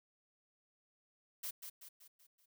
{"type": "noise with echo", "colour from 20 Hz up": "blue", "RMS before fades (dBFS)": -42, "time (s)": [1.43, 1.51], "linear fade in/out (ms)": 10, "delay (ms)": 190, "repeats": 5, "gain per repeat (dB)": -6, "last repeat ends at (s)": 2.46, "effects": []}